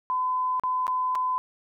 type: tone with dropouts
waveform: sine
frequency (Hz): 1014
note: B5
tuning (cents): +45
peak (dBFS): -23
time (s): 0.1-1.38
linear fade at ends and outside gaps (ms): 0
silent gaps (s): 0.597-0.636 / 0.868-0.879 / 1.151-1.155
effects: none